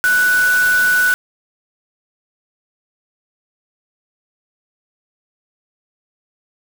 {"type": "tone in noise", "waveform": "sine", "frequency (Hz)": 1484, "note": "F#6", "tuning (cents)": 5, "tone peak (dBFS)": -11, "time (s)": [0.04, 1.14], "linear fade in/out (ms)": 0, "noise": "white", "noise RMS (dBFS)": -25, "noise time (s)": [0.04, 1.14], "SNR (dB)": 11, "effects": []}